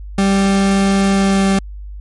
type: tone with pitch glide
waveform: 40% pulse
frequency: 196 to 194.65 Hz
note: G3 to G3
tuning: 0 to -12 cents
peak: -10 dBFS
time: 0.18-1.59 s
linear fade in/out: 5 ms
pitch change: -12 cents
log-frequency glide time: 1.12-1.46 s
effects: added 50 Hz sine -27 dBFS peak until 2 s + MP3 48 kbps